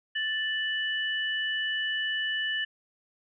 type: tone pair together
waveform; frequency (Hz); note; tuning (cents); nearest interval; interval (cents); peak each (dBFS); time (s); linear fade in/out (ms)
sine; 1760 / 2959; A6 / F#7; 0 / -1; major sixth; 899; -29 / -31; 0.15-2.65; 10
effects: none